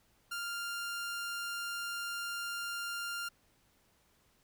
sawtooth tone, 1396.9 Hz, F6, in tune, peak -33 dBFS, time 0.31-3.29 s, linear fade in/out 10 ms, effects pink hiss -70 dBFS RMS until 4.43 s

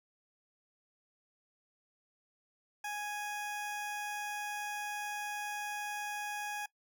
20% pulse tone, 830.6 Hz, G#5, in tune, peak -32 dBFS, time 2.84-6.66 s, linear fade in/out 5 ms, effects noise-tail reverb RT60 0.1 s tail -20 dB re dry

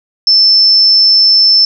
sine tone, 5300 Hz, E8, 9 cents sharp, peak -4 dBFS, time 0.27-1.65 s, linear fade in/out 2 ms, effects none

